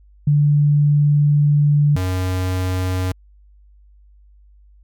sine / square tone pair in turn, 146.5 / 92.29 Hz, D3 / F#2, -4 / -4 cents, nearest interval minor sixth, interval 800 cents, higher first, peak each -11 / -19 dBFS, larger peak first, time 0.27-1.96 / 1.96-3.12 s, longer first, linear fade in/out 5 ms, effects added 50 Hz sine -46 dBFS peak until 4.83 s

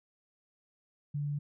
sine tone, 145.3 Hz, D3, 18 cents flat, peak -31 dBFS, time 1.14-1.39 s, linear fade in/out 10 ms, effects none

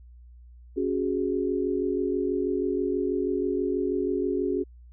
sine chord, C# suspended fourth, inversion none, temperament just, 277.2 / 369.6 / 415.8 Hz, C#4 / F#4 / G#4, 0 / -2 / +2 cents, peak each -29 / -27 / -29 dBFS, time 0.76-4.64 s, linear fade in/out 20 ms, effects added 60 Hz sine -46 dBFS peak until 4.92 s

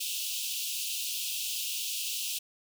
pink high-pass noise, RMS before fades -34 dBFS, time 0-2.39 s, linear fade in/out 10 ms, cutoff 2600 Hz, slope 96 dB/octave, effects none

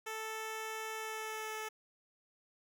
10% pulse tone with pitch glide, 440 to 434.9 Hz, A4 to A4, 0 to -20 cents, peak -31 dBFS, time 0.06-1.69 s, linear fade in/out 10 ms, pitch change -20 cents, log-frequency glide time 0.95-1.54 s, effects none

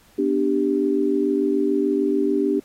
sine chord, G major, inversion first, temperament equal, 246.9 / 293.7 / 392 Hz, B3 / D4 / G4, 0 / 0 / 0 cents, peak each -25 / -21 / -21 dBFS, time 0.18-2.6 s, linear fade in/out 10 ms, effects pink hiss -55 dBFS RMS until 2.64 s + AAC 48 kbps

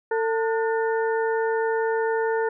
harmonic tone with a mistuned harmonic, 448.9 Hz, A4, 35 cents sharp, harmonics 1 / 2 / 3 / 4, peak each -22 / -28 / -32 / -34 dBFS, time 0.11-2.49 s, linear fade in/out 5 ms, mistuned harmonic 3, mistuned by +130 cents, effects none

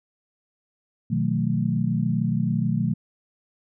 sine chord, B dominant seventh, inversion none, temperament equal with one note detuned, 123.47 / 155.56 / 182.45 / 220 Hz, B2 / D#3 / F#3 / A3, 0 / 0 / -24 / 0 cents, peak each -26 dBFS, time 1.1-2.94 s, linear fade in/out 10 ms, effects none

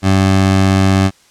20% pulse tone, 96 Hz, G2, 36 cents flat, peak -4 dBFS, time 0.02-1.11 s, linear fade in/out 50 ms, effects white hiss -49 dBFS RMS until 1.3 s + low-pass 8000 Hz 12 dB/octave

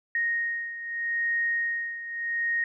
sine beating tone pair, 1864.7 / 1865.5 Hz, A#6 / A#6, 0 / +1 cents, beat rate 0.8 Hz, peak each -27 / -32 dBFS, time 0.15-2.64 s, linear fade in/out 2 ms, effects none

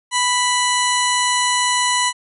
harmonic tone with a mistuned harmonic, 987.8 Hz, B5, in tune, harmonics 1 / 2 / 3 / 4 / 6 / 7 / 8 / 9 / 10, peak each -19 / -22 / -24 / -25 / -27 / -27 / -28 / -29 / -29 dBFS, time 0.11-2.13 s, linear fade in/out 50 ms, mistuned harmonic 4, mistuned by +38 cents, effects none

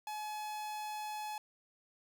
45% pulse tone, 850 Hz, G#5, 40 cents sharp, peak -39 dBFS, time 0.07-1.38 s, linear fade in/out 2 ms, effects none

